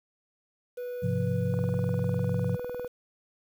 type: tone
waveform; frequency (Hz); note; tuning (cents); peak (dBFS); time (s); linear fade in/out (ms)
triangle; 491.7; B4; -8; -31; 0.77-2.88; 10
type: chord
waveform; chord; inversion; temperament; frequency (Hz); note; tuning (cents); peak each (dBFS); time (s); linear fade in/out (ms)
sine; F minor; first; equal; 103.83 / 130.81 / 174.61; Ab2 / C3 / F3; 0 / 0 / 0; -30; 1.02-2.57; 20
type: click train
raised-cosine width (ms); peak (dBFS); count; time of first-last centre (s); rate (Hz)
1; -26; 27; 1.54-2.847; 19.9
effects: 9-bit